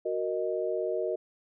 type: chord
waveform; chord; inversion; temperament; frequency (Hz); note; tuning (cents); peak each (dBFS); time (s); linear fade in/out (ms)
sine; D# minor; first; equal; 370 / 466.2 / 622.3; F#4 / A#4 / D#5; 0 / 0 / 0; -32; 0.05-1.16; 10
effects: none